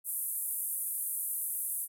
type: band-pass noise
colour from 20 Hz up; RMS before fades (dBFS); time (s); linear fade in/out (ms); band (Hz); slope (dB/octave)
pink; -35; 0.04-1.88; 50; 9500 to 14000; 48
effects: none